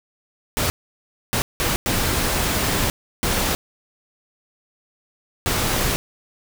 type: noise bursts at uneven times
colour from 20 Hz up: pink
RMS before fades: -21 dBFS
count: 6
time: 0.57-0.7 / 1.33-1.42 / 1.6-1.76 / 1.86-2.9 / 3.23-3.55 / 5.46-5.96 s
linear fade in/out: 0 ms
effects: none